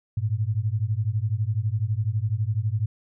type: beating tone pair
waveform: sine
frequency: 101.8 / 113.8 Hz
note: G#2 / A#2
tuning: -34 / -41 cents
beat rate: 12 Hz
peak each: -25 / -25 dBFS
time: 0.17-2.86 s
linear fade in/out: 5 ms
effects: none